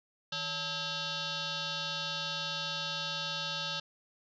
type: tone with frequency modulation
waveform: sine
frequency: 159.6 Hz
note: D#3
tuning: 44 cents sharp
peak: -33 dBFS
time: 0.32-3.8 s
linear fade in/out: 5 ms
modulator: 727 Hz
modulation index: 6.3
effects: none